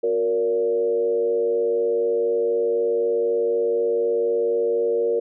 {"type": "tone with frequency modulation", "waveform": "sine", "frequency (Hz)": 466.2, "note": "A#4", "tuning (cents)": 0, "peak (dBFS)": -18, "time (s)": [0.03, 5.2], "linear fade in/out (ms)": 10, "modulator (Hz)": 104, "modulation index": 0.7, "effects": []}